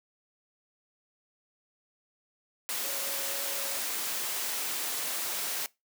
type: tone in noise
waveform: sine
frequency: 554.4 Hz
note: C#5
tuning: in tune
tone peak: -43 dBFS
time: 2.84-3.77 s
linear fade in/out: 0 ms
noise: white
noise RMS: -33 dBFS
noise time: 2.69-5.66 s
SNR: -13 dB
effects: noise-tail reverb RT60 0.2 s tail -21 dB re dry + high-pass 300 Hz 12 dB/octave